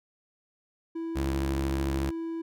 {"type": "tone", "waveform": "triangle", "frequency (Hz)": 329.6, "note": "E4", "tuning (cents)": 0, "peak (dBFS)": -29, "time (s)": [0.95, 2.42], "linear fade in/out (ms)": 10}
{"type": "tone with vibrato", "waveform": "sawtooth", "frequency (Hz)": 68.6, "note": "C#2", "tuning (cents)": -17, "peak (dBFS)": -24, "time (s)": [1.15, 2.11], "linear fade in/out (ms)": 20, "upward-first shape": "sine", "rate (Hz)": 4.8, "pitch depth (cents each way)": 10}
{"effects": []}